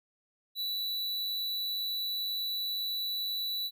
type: tone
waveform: square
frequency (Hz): 3951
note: B7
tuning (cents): 0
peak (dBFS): -32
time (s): 0.55-3.71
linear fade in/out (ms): 50
effects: none